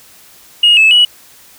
sine tone with pitch steps, 2869 / 2610 / 2931 Hz, F7 / E7 / F#7, +46 / -18 / -17 cents, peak -3 dBFS, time 0.63-1.05 s, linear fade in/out 5 ms, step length 140 ms, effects tanh soft clip ceiling -1 dBFS + white hiss -42 dBFS RMS until 1.58 s

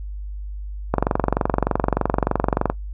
click train, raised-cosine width 1 ms, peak -3 dBFS, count 42, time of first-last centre 0.94-2.7 s, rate 23.3 Hz, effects noise-tail reverb RT60 0.1 s tail -20 dB re dry + added 50 Hz sine -28 dBFS peak until 2.93 s

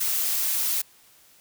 blue noise, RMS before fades -25 dBFS, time 0-0.82 s, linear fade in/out 10 ms, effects white hiss -56 dBFS RMS until 1.4 s

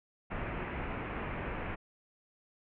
pink low-pass noise, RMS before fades -38 dBFS, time 0.3-1.76 s, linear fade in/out 20 ms, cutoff 2600 Hz, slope 48 dB/octave, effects none

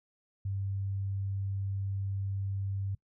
sine tone, 98 Hz, G2, in tune, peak -31 dBFS, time 0.45-2.95 s, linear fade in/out 5 ms, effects noise-tail reverb RT60 0.1 s tail -22 dB re dry

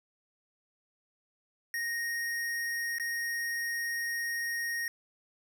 square tone with dropouts, 1864.7 Hz, A#6, in tune, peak -32 dBFS, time 1.74-4.88 s, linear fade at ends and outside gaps 1 ms, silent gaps 2.984-2.998 s, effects none

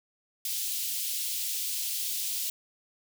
white high-pass noise, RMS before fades -32 dBFS, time 0.45-2.5 s, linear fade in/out 2 ms, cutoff 2900 Hz, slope 24 dB/octave, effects none

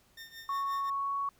20% pulse tone with tremolo, 1817 Hz, A#6, 45 cents flat, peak -38 dBFS, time 0.17-0.9 s, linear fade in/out 5 ms, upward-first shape triangle, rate 5.7 Hz, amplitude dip 85%
sine tone with pitch glide, 1108.7 to 1115.8 Hz, C#6 to C#6, 0 to +11 cents, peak -30 dBFS, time 0.49-1.29 s, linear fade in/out 2 ms, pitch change +11 cents, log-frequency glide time 0.97-1.16 s
effects pink hiss -66 dBFS RMS until 1.39 s

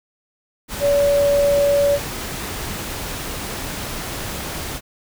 sine tone in noise, 570 Hz, C#5, 48 cents sharp, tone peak -13 dBFS, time 0.8-1.99 s, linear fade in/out 50 ms, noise pink, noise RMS -28 dBFS, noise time 0.68-4.81 s, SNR +12 dB, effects none

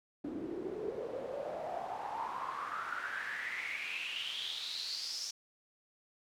pink noise with band-pass filter sweep, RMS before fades -40 dBFS, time 0.24-5.31 s, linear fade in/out 5 ms, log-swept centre 290 to 5600 Hz, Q 7.9, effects none

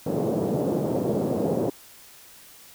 white band-pass noise, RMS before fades -25 dBFS, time 0.06-1.7 s, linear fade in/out 5 ms, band 120 to 550 Hz, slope 24 dB/octave, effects white hiss -49 dBFS RMS until 2.74 s

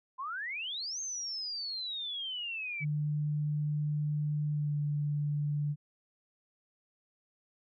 sine exponential two-way sweep, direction up then down, 1000 to 6440 to 2253 Hz, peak -35 dBFS, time 0.18-2.85 s, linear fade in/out 20 ms, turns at 1 s
sine tone with pitch glide, 149.2 to 146.98 Hz, D3 to D3, +28 to +2 cents, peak -29 dBFS, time 2.8-5.76 s, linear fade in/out 50 ms, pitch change -26 cents, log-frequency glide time 4.5-4.74 s
effects none

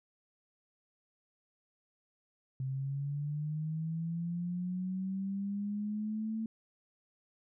sine linear sweep, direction up, 130.7 to 223.4 Hz, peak -33 dBFS, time 2.6-6.46 s, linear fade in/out 2 ms, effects none

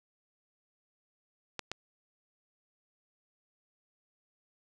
clicks, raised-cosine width 0.2 ms, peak -18 dBFS, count 2, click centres 1.593 / 1.716 s, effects none

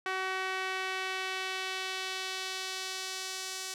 sawtooth tone with band-pass filter sweep, 377.2 Hz, F#4, 33 cents sharp, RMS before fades -36 dBFS, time 0.06-3.74 s, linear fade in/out 2 ms, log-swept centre 1700 to 6200 Hz, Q 1.1, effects none

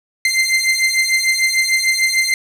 sawtooth beating tone pair, 2081 / 2087.7 Hz, C7 / C7, -10 / -4 cents, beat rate 6.7 Hz, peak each -13 dBFS, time 0.25-2.34 s, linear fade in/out 2 ms, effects low-pass 11000 Hz 12 dB/octave + 7-bit

